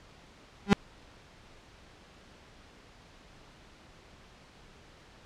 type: tone with exponential growth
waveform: 35% pulse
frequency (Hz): 200.6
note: G3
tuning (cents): +40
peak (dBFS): -10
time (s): 0.66-0.73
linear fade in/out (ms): 0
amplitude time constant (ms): 15
effects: pink hiss -55 dBFS RMS until 5.25 s + low-pass 5000 Hz 12 dB/octave